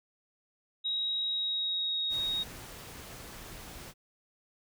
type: tone with pitch glide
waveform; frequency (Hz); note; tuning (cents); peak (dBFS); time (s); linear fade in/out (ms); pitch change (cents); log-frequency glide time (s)
sine; 3812 to 3760; A#7 to A#7; +38 to +14; -29; 0.84-2.44; 20; -24; 1.24-2.06
type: noise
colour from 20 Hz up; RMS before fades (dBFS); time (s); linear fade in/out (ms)
pink; -46; 2.09-3.94; 50
effects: none